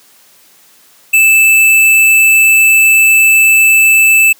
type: tone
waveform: square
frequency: 2634 Hz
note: E7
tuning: 2 cents flat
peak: -5 dBFS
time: 1.13-4.33 s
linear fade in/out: 10 ms
effects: white hiss -45 dBFS RMS until 4.39 s + high-pass 150 Hz 12 dB/octave